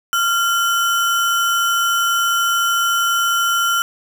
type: tone with sample-and-hold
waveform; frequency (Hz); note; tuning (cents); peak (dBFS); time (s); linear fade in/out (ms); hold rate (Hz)
sine; 1383; F6; -17; -14; 0.13-3.82; 0; 4410
effects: none